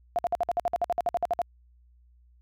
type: tone bursts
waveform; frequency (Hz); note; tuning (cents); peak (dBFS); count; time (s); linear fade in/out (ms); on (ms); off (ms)
sine; 698; F5; -1; -22; 16; 0.16-1.417; 0; 27; 55
effects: added 60 Hz sine -56 dBFS peak until 2.41 s